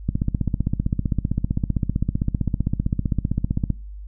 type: click train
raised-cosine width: 5 ms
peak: -8 dBFS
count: 57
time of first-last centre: 0.09-3.703 s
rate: 15.5 Hz
effects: noise-tail reverb RT60 0.3 s tail -21 dB re dry + added 50 Hz sine -33 dBFS peak until 4.07 s